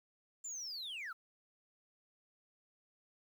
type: linear sweep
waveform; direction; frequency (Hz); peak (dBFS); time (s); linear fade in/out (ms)
sine; down; 7320 to 1244.5; -39; 0.44-1.13; 10
effects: tanh soft clip ceiling -40 dBFS + 11-bit